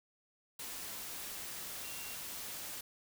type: tone in noise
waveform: sine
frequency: 2754 Hz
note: F7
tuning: 25 cents flat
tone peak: -51 dBFS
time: 1.84-2.15 s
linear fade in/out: 5 ms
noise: white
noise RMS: -44 dBFS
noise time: 0.59-2.81 s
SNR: -10 dB
effects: none